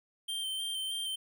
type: tone with vibrato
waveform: square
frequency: 3136 Hz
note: G7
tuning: in tune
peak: -34 dBFS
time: 0.28-1.16 s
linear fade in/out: 10 ms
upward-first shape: square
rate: 3.2 Hz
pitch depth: 16 cents each way
effects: none